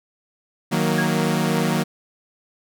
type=chord; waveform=sawtooth; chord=D# minor; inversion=none; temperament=equal with one note detuned; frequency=156.37 / 185 / 233.1 Hz; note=D#3 / F#3 / A#3; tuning=+9 / 0 / 0 cents; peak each=-19 dBFS; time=0.71-1.84 s; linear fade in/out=20 ms
type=tone with exponential decay; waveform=sine; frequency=1644 Hz; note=G#6; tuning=18 cents flat; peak=-19 dBFS; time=0.98-1.25 s; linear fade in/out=2 ms; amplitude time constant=57 ms
effects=none